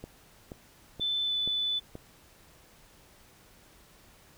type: click train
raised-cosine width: 2 ms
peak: -27 dBFS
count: 5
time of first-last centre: 0.04-1.954 s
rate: 2.09 Hz
type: tone with pitch glide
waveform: sine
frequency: 3520 to 3490 Hz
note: A7 to A7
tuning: 0 to -15 cents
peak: -27 dBFS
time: 1-1.8 s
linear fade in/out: 20 ms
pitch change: -15 cents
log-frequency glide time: 1.25-1.34 s
effects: pink hiss -58 dBFS RMS until 4.37 s